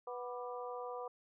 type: harmonic tone with a mistuned harmonic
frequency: 246.4 Hz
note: B3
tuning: 4 cents flat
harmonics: 2 / 3 / 4 / 5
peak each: -43 / -47 / -48 / -49 dBFS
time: 0.07-1.08 s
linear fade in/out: 5 ms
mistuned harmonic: 5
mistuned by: -65 cents
effects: none